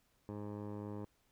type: tone with low-pass filter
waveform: 15% pulse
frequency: 103.83 Hz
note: G#2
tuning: in tune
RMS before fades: -44 dBFS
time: 0.29-1.05 s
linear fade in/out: 0 ms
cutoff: 750 Hz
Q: 1.6
effects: pink hiss -75 dBFS RMS until 1.31 s